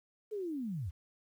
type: linear sweep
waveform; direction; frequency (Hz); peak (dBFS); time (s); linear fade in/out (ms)
sine; down; 440 to 69.8; -35; 0.31-0.91; 20
effects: 11-bit